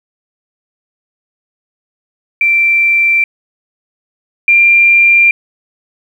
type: tone pair in turn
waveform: sine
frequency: 2349 / 2382 Hz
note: D7 / D7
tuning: 0 / +24 cents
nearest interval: unison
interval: 24 cents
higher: second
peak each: -7 / -4 dBFS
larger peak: second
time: 2.41-3.24 / 4.48-5.31 s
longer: neither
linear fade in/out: 2 ms
effects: 7-bit